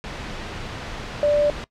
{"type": "tone in noise", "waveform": "sine", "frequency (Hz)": 587.3, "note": "D5", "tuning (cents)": 0, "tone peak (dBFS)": -15, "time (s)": [1.23, 1.5], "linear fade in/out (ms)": 0, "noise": "pink", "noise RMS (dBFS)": -32, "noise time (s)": [0.04, 1.64], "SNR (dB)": 14, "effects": ["noise-tail reverb RT60 0.1 s tail -20 dB re dry", "low-pass 4000 Hz 12 dB/octave"]}